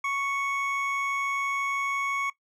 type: tone pair together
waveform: triangle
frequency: 1108.7 / 2217 Hz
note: C#6 / C#7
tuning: 0 / 0 cents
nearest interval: octave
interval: 1200 cents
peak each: -27 dBFS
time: 0.04-2.3 s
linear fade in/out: 5 ms
effects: noise-tail reverb RT60 0.1 s tail -18 dB re dry